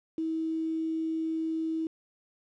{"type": "tone with quantisation", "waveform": "sine", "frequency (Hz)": 321.9, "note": "E4", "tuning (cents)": -41, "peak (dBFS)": -28, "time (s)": [0.18, 1.87], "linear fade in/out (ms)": 2, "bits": 8, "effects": ["low-pass 3000 Hz 12 dB/octave"]}